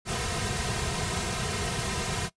pink noise with comb filter, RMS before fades -30 dBFS, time 0.05-2.3 s, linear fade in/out 50 ms, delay 3.5 ms, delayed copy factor -0.95, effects noise-tail reverb RT60 0.1 s tail -19 dB re dry + resampled to 22050 Hz

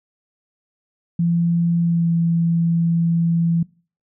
sine tone with pitch glide, 170 to 167.76 Hz, F3 to E3, -46 to +31 cents, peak -15 dBFS, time 1.19-3.63 s, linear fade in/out 5 ms, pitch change -23 cents, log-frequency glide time 1.81-2.09 s, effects noise-tail reverb RT60 0.4 s tail -23 dB re dry

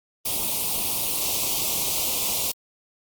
white band-stop noise, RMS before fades -25 dBFS, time 0.25-2.52 s, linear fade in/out 10 ms, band 1100 to 2400 Hz, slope 48 dB/octave, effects Opus 32 kbps

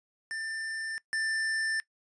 square tone pair in turn, 1785 / 1778 Hz, A6 / A6, +24 / +18 cents, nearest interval unison, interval 6 cents, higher first, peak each -34 / -29 dBFS, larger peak second, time 0.31-0.98 / 1.13-1.8 s, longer neither, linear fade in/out 0 ms, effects noise-tail reverb RT60 0.1 s tail -21 dB re dry + resampled to 22050 Hz

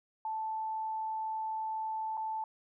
sine tone with dropouts, 878 Hz, A5, 4 cents flat, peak -33 dBFS, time 0.25-2.44 s, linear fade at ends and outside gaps 2 ms, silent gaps 2.171-2.175 s, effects none

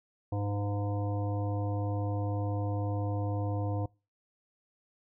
harmonic tone, 102 Hz, G#2, 31 cents flat, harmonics 1 / 3 / 5 / 7 / 9 / 10, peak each -30 / -38 / -40 / -42 / -46 / -51 dBFS, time 0.32-3.86 s, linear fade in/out 5 ms, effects noise-tail reverb RT60 0.3 s tail -25 dB re dry

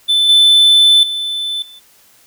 triangle tone with level steps, 3520 Hz, A7, in tune, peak -8 / -4 / -16 / -34 dBFS, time 0.08-1.8 s, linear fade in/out 20 ms, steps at 0.29 / 1.03 / 1.62 s, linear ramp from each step 2 ms, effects white hiss -49 dBFS RMS until 2.26 s

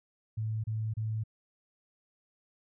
sine tone bursts, 109.7 Hz, A2, 5 cents flat, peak -30 dBFS, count 3, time 0.37-1.238 s, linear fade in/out 10 ms, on 270 ms, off 29 ms, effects none

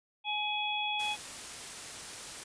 harmonic tone, 841 Hz, G#5, 22 cents sharp, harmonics 1 / 3 / 4, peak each -35 / -35 / -35 dBFS, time 0.24-1.17 s, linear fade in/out 50 ms
white noise, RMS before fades -43 dBFS, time 0.99-2.44 s, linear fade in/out 10 ms
effects resampled to 22050 Hz

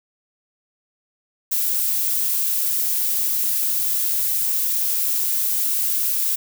violet noise, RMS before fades -21 dBFS, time 1.51-6.36 s, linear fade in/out 10 ms, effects none

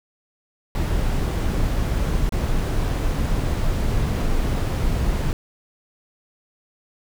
brown noise with dropouts, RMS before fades -21 dBFS, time 0.75-5.33 s, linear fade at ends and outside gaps 1 ms, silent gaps 2.293-2.322 s, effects none

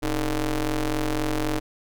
sawtooth ring-modulated tone, 144.1 Hz, D3, 33 cents flat, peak -16 dBFS, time 0.02-1.6 s, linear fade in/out 20 ms, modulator 166 Hz, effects none

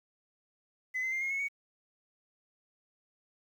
sine tone with pitch steps, 2021 / 2062 / 2104 / 2147 / 2191 / 2236 Hz, B6 / C7 / C7 / C7 / C#7 / C#7, +39 / -26 / +9 / +44 / -21 / +14 cents, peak -29 dBFS, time 0.94-1.486 s, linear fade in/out 20 ms, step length 91 ms, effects tanh soft clip ceiling -28 dBFS + 10-bit

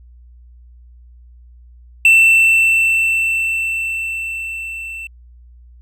triangle tone with level ramp, 2678 Hz, E7, 27 cents sharp, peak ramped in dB -4 to -25 dBFS, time 2.05-5.07 s, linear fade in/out 2 ms, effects added 60 Hz sine -40 dBFS peak until 5.81 s

